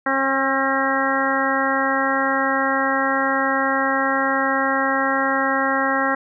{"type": "harmonic tone with a mistuned harmonic", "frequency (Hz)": 269.9, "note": "C#4", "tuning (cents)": -46, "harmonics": [1, 2, 3, 4, 5, 6, 7], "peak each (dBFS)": [-25, -25, -25, -25, -25, -25, -25], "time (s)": [0.06, 6.15], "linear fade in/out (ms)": 5, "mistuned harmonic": 6, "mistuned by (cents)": -17, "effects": []}